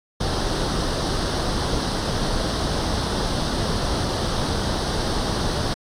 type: noise with comb filter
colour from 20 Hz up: pink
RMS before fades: -23 dBFS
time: 0.2-5.74 s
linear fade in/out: 10 ms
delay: 0.21 ms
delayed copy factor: +0.7
effects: low-pass 6000 Hz 12 dB/octave + AAC 64 kbps